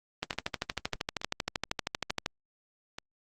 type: two click trains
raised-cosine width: 0.2 ms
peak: -21 / -12 dBFS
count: 4 / 27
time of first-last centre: 0.33-2.985 / 0.23-2.261 s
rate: 1.13 / 12.8 Hz
effects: Opus 24 kbps